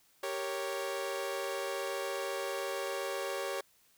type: chord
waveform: sawtooth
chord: G diminished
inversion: none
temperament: equal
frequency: 392 / 466.2 / 554.4 Hz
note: G4 / Bb4 / Db5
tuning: 0 / 0 / 0 cents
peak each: -35 / -38 / -33 dBFS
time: 0.23-3.61 s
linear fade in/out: 5 ms
effects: white hiss -67 dBFS RMS until 3.97 s